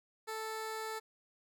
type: tone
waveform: 15% pulse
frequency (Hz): 440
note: A4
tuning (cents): 0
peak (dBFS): -32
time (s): 0.27-1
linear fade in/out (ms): 20
effects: none